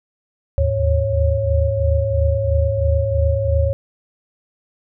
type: tone cluster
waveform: sine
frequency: 75 / 78 / 104.8 / 550 Hz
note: D2 / D#2 / G#2 / C#5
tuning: +37 / +5 / +16 / -14 cents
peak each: -20 dBFS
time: 0.58-3.73 s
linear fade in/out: 0 ms
effects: none